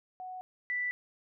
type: tone pair in turn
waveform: sine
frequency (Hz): 740 / 1975.6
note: F#5 / B6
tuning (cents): 0 / 0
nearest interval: octave + perfect fourth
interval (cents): 1700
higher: second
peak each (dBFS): -39 / -30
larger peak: second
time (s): 0.2-0.41 / 0.7-0.91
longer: neither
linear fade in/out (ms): 0
effects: none